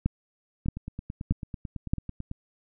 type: two click trains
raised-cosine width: 5 ms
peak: -22 / -11 dBFS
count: 16 / 4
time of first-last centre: 0.66-2.314 / 0.06-1.935 s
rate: 9.07 / 1.6 Hz
effects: none